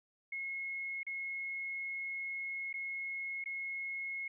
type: tone with dropouts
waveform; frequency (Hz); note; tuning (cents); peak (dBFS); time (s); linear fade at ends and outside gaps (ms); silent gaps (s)
sine; 2169; C#7; -38; -37; 0.32-4.28; 5; 1.032-1.066 / 2.729-2.739 / 3.441-3.458
effects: none